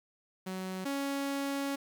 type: tone pair in turn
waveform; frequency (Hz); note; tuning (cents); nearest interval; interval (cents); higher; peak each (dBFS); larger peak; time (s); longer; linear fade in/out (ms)
sawtooth; 187.2 / 278.1; F#3 / C#4; +20 / +6; perfect fifth; 686; second; -32 / -28; second; 0.46-0.85 / 0.85-1.76; second; 10
effects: 10-bit